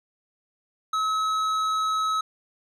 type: tone with tanh clipping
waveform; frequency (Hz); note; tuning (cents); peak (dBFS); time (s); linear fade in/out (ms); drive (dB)
sine; 1287; E6; -42; -24; 0.93-2.21; 5; 11
effects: none